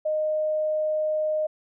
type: tone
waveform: sine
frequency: 617 Hz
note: D#5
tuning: 15 cents flat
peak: -22 dBFS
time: 0.05-1.47 s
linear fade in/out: 10 ms
effects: none